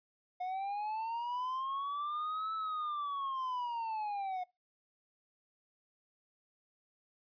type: linear two-way sweep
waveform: triangle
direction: up then down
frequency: 721 to 1314 to 721 Hz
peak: -33 dBFS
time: 0.4-4.44 s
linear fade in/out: 10 ms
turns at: 2.54 s
effects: noise-tail reverb RT60 0.2 s tail -22 dB re dry + resampled to 11025 Hz